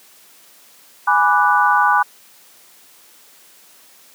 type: chord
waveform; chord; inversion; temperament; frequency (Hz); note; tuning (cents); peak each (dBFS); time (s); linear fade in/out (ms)
sine; G# half-diminished seventh; none; equal; 830.6 / 987.8 / 1174.7 / 1480; G#5 / B5 / D6 / F#6; 0 / 0 / 0 / 0; -17; 1.07-2.03; 10
effects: white hiss -48 dBFS RMS until 4.14 s + high-pass 200 Hz 12 dB/octave